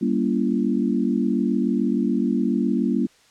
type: chord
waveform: sine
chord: G diminished seventh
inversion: none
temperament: just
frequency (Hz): 196 / 235.2 / 282.2 / 338.7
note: G3 / Bb3 / Db4 / Fb4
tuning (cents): 0 / +16 / +31 / +47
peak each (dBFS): -24 / -22 / -25 / -27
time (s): 0.01-3.07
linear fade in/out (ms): 10
effects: white hiss -56 dBFS RMS until 3.3 s + low-pass 7000 Hz 12 dB/octave

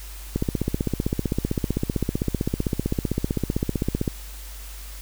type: click train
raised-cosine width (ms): 3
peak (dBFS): -9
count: 59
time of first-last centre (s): 0.36-4.078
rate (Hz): 15.6
effects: added 50 Hz sine -36 dBFS peak until 5.01 s + white hiss -43 dBFS RMS until 5.01 s

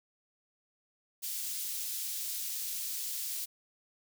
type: high-pass noise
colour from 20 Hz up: white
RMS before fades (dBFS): -37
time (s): 1.22-3.46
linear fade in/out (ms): 20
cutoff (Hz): 4000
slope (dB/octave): 12
effects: none

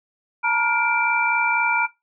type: tone cluster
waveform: sine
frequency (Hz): 890 / 954 / 1414 / 2346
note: A5 / A#5 / F6 / D7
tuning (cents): +20 / +40 / +21 / -2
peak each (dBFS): -26 / -22 / -23 / -23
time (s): 0.43-1.87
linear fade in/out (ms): 20
effects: noise-tail reverb RT60 0.2 s tail -18 dB re dry

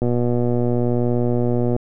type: click train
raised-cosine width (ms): 2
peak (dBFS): -8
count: 212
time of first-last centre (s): 0.02-1.764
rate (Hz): 121
effects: none

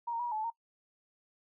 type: tone with pitch steps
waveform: sine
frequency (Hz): 944 / 924 / 966 / 955 / 861 / 869 / 923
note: A#5 / A#5 / B5 / A#5 / A5 / A5 / A#5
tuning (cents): +22 / -16 / -39 / +42 / -38 / -22 / -17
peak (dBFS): -32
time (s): 0.07-0.504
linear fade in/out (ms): 10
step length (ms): 62
effects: noise-tail reverb RT60 0.1 s tail -22 dB re dry

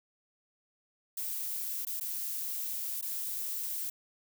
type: noise with dropouts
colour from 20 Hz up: violet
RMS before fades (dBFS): -36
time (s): 1.17-3.9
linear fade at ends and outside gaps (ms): 5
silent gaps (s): 1.851-1.868 / 1.999-2.009 / 3.013-3.024
effects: none

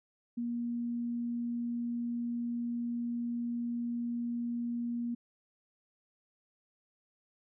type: tone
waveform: sine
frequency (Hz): 237.5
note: A#3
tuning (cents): +33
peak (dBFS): -32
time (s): 0.37-5.15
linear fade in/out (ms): 10
effects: none

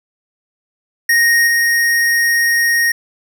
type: tone with level steps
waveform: square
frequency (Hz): 1864.7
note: A#6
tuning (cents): 0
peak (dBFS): -10 / -12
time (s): 1.09-2.92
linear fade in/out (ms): 5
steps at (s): 1.47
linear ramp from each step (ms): 5
effects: none

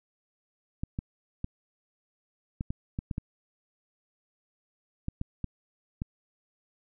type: clicks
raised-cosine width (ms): 5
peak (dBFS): -19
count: 12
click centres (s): 0.835 / 0.989 / 1.444 / 2.609 / 2.705 / 2.989 / 3.112 / 3.181 / 5.084 / 5.214 / 5.443 / 6.019
effects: none

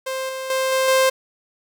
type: tone with level steps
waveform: sawtooth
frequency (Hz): 525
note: C5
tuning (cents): +6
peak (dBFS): -20 / -23 / -15 / -13 / -10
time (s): 0.06-1.1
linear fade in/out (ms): 10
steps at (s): 0.29 / 0.5 / 0.72 / 0.88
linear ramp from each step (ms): 2
effects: none

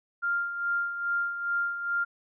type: tone with tremolo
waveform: sine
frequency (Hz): 1396.9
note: F6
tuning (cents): 0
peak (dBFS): -24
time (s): 0.22-2.05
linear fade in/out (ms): 20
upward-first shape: sine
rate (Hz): 2.4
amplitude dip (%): 60
effects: none

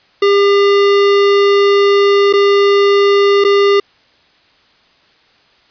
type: tone with dropouts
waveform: square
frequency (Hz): 401.5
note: G4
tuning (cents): +41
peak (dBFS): -8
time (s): 0.22-3.8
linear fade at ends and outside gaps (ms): 5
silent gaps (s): 2.328-2.335 / 3.441-3.447
effects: white hiss -51 dBFS RMS until 5.7 s + resampled to 11025 Hz

